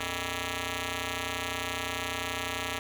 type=ring-modulated tone; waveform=5% pulse; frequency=174.61 Hz; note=F3; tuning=in tune; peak=-17 dBFS; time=0-2.79 s; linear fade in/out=2 ms; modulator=1500 Hz; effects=none